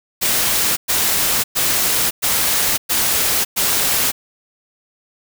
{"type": "noise bursts", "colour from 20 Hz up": "white", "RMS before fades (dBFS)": -17, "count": 6, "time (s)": [0.21, 4.12], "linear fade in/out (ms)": 20, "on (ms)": 560, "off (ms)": 110, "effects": []}